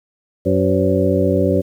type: harmonic tone with a mistuned harmonic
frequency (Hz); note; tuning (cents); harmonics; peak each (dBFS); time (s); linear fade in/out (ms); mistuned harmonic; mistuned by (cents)
94.3; F#2; +33; 1 / 2 / 3 / 4 / 5 / 6; -20 / -20 / -20 / -20 / -20 / -20; 0.45-1.62; 20; 5; +120
effects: 8-bit